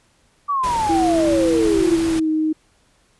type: exponential sweep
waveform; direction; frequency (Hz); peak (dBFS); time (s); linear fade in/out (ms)
sine; down; 1173 to 329.6; -17; 0.48-1.98; 20
type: noise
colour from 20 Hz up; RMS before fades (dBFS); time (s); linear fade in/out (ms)
pink; -29; 0.63-2.2; 10
type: tone with pitch glide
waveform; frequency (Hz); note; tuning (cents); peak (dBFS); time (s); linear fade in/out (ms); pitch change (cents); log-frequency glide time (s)
sine; 329.6 to 312.5; E4 to D#4; 0 to +8; -16; 0.89-2.53; 10; -92; 2.07-2.29
effects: pink hiss -59 dBFS RMS until 3.19 s + resampled to 24000 Hz